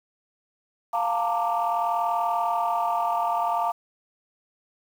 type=chord; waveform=sine; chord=Bb major seventh; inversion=second; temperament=equal with one note detuned; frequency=698.5 / 891.8 / 932.3 / 1174.7 Hz; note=F5 / A5 / Bb5 / D6; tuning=0 / +23 / 0 / 0 cents; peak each=-25 / -27 / -28 / -28 dBFS; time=0.93-3.72 s; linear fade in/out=10 ms; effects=tanh soft clip ceiling -15 dBFS + 8-bit